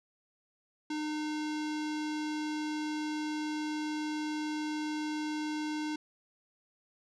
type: tone with low-pass filter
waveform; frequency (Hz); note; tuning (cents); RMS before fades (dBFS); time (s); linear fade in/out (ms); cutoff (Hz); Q
square; 304.5; D#4; -37; -35; 0.9-5.96; 5; 5500; 1.3
effects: none